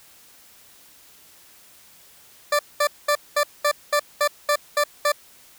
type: tone bursts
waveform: 20% pulse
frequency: 587.3 Hz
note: D5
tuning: in tune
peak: -12 dBFS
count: 10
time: 2.52-5.12 s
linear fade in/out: 5 ms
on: 71 ms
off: 210 ms
effects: white hiss -51 dBFS RMS until 5.58 s